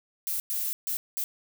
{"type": "noise bursts at uneven times", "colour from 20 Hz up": "violet", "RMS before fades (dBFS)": -30, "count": 4, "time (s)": [[0.27, 0.4], [0.5, 0.73], [0.87, 0.97], [1.17, 1.24]], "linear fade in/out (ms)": 0, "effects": []}